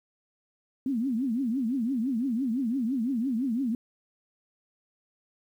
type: tone with vibrato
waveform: sine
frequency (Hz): 246.9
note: B3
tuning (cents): 0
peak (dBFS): -25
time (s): 0.86-3.75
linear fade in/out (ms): 2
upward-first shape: triangle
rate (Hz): 5.9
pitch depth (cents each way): 260
effects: 10-bit